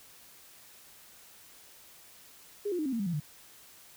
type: tone with pitch steps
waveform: sine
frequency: 410 / 354.9 / 307.2 / 265.9 / 230.1 / 199.16 / 172.38 / 149.2 Hz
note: G#4 / F4 / D#4 / C4 / A#3 / G3 / F3 / D3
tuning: -22 / +28 / -22 / +28 / -22 / +28 / -22 / +28 cents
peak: -29 dBFS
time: 2.65-3.202 s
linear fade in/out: 10 ms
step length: 69 ms
effects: white hiss -55 dBFS RMS until 3.96 s